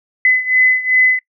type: beating tone pair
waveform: sine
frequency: 2019 / 2021.6 Hz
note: B6 / B6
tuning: +38 / +40 cents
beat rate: 2.6 Hz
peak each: -12 / -15 dBFS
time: 0.25-1.19 s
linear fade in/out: 2 ms
effects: noise-tail reverb RT60 0.1 s tail -22 dB re dry